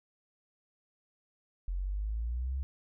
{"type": "exponential sweep", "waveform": "sine", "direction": "up", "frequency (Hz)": [43.65, 69], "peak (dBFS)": -31, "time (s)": [1.68, 2.63], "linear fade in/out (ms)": 0, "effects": []}